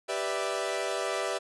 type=chord; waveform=sawtooth; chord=E minor seventh; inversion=first; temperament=equal; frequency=392 / 493.9 / 587.3 / 659.3 Hz; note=G4 / B4 / D5 / E5; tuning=0 / 0 / 0 / 0 cents; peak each=-31 / -32 / -31 / -30 dBFS; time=0.08-1.39 s; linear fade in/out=20 ms; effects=resampled to 24000 Hz